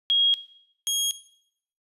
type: tone pair in turn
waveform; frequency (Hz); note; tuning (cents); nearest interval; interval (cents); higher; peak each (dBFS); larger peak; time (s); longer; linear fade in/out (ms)
sine / 20% pulse; 3278 / 3278; G#7 / G#7; -23 / -23; unison; 0; neither; -18; neither; 0.1-0.34 / 0.87-1.11; neither; 0
effects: noise-tail reverb RT60 0.7 s tail -17 dB re dry + resampled to 32000 Hz